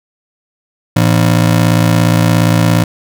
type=ring-modulated tone; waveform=35% pulse; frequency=138.59 Hz; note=C#3; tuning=in tune; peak=-3 dBFS; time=0.96-2.84 s; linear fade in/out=5 ms; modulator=28.6 Hz; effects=none